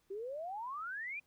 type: exponential sweep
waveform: sine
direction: up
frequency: 376.5 to 2489 Hz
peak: -39 dBFS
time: 0.1-1.2 s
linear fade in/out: 10 ms
effects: pink hiss -75 dBFS RMS until 1.26 s